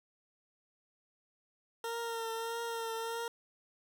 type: tone with vibrato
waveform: 20% pulse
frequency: 458.9 Hz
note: A#4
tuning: 27 cents flat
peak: -31 dBFS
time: 1.84-3.28 s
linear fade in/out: 2 ms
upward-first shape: triangle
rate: 1.6 Hz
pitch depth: 32 cents each way
effects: none